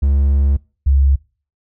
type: tone pair in turn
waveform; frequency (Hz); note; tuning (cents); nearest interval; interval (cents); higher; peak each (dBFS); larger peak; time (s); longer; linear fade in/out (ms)
triangle / sine; 69.7 / 68.54; C#2 / C#2; +10 / -19; unison; 29; first; -9; neither; 0.02-0.57 / 0.86-1.16; first; 10
effects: noise-tail reverb RT60 0.4 s tail -24 dB re dry